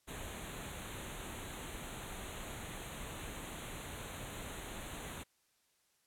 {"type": "band-stop noise", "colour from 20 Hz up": "pink", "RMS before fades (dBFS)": -45, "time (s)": [0.07, 5.24], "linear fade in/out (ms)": 20, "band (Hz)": [4100, 6300], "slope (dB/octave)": 96, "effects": ["white hiss -75 dBFS RMS until 6.06 s", "low-pass 12000 Hz 12 dB/octave"]}